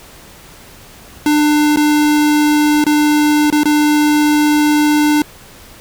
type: tone with dropouts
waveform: square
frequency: 298.7 Hz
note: D4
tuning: 29 cents sharp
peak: -10 dBFS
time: 1.26-5.22 s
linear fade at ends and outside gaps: 2 ms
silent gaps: 1.761-1.771 / 2.841-2.865 / 3.502-3.525 / 3.634-3.655 s
effects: pink hiss -39 dBFS RMS until 5.8 s